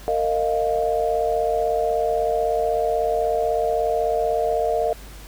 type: chord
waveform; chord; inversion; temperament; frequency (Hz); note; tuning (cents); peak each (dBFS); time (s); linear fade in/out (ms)
sine; Bb suspended fourth; none; equal with one note detuned; 457.6 / 622.3 / 698.5; Bb4 / Eb5 / F5; -32 / 0 / 0; -23; 0.08-4.93; 0
effects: added 50 Hz sine -38 dBFS peak until 5.27 s + pink hiss -44 dBFS RMS until 5.27 s